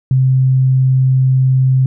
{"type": "tone", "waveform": "sine", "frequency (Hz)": 130.81, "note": "C3", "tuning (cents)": 0, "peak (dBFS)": -8, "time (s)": [0.11, 1.86], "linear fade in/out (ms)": 2, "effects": []}